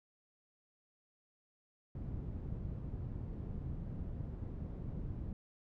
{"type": "low-pass noise", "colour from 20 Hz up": "white", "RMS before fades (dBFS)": -42, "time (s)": [1.95, 5.33], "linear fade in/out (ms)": 2, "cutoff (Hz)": 130, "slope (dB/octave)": 12, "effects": []}